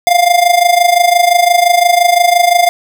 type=tone with amplitude modulation; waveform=square; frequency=702 Hz; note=F5; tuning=9 cents sharp; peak=-4 dBFS; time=0.07-2.69 s; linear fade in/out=0 ms; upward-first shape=sine; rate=25.8 Hz; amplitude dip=75%; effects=none